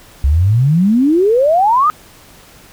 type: exponential sweep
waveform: sine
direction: up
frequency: 65.41 to 1276 Hz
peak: -8 dBFS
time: 0.24-1.9 s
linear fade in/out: 0 ms
effects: pink hiss -42 dBFS RMS until 2.72 s